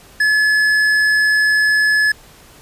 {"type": "tone with tanh clipping", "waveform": "sine", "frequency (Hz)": 1712, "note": "A6", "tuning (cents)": -48, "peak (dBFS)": -13, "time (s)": [0.2, 2.12], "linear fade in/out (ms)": 5, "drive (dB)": 10, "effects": ["pink hiss -44 dBFS RMS until 2.61 s", "resampled to 32000 Hz"]}